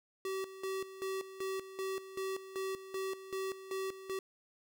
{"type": "tone with tremolo", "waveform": "square", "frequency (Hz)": 383, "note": "G4", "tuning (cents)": -40, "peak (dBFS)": -36, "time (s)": [0.25, 4.19], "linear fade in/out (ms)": 2, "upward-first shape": "square", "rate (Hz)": 2.6, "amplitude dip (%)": 75, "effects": []}